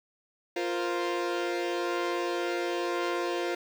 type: chord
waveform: sawtooth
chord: F suspended fourth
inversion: none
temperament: equal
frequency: 349.2 / 466.2 / 523.3 Hz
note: F4 / Bb4 / C5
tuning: 0 / 0 / 0 cents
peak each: -26 / -32 / -31 dBFS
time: 0.56-3.55 s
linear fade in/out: 5 ms
effects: low-pass 5000 Hz 12 dB/octave + 9-bit